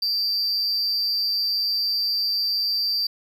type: tone with amplitude modulation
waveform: triangle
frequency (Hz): 4699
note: D8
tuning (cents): 0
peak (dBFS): -17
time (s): 0.02-3.07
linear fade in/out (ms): 5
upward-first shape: sine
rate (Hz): 206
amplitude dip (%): 60
effects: none